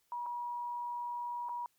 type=tone with dropouts; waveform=sine; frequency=962 Hz; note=B5; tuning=46 cents flat; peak=-36 dBFS; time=0.12-1.66 s; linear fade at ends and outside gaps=1 ms; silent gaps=0.261-0.264 / 1.487-1.493 s; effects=white hiss -75 dBFS RMS until 1.78 s